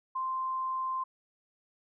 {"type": "tone", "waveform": "sine", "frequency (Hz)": 1044, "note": "C6", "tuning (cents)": -4, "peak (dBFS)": -30, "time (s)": [0.15, 1.04], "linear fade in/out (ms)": 10, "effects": []}